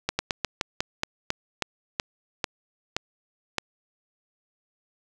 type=slowing click train; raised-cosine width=0.2 ms; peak=-7 dBFS; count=13; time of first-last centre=0.09-3.583 s; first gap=100 ms; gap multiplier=1.18; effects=none